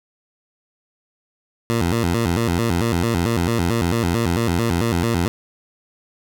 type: tone with vibrato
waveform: 15% pulse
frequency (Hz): 100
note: G2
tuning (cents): +35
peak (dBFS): -11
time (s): 1.7-5.28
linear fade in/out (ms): 0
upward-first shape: square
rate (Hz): 4.5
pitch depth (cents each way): 260
effects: none